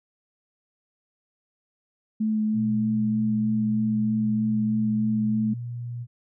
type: tone with vibrato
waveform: sine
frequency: 216.1 Hz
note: A3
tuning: 31 cents flat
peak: -21 dBFS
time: 2.2-5.54 s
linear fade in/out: 10 ms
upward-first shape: sine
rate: 3.2 Hz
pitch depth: 12 cents each way
type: tone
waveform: sine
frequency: 120 Hz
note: B2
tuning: 49 cents flat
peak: -30 dBFS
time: 2.53-6.07 s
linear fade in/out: 50 ms
effects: none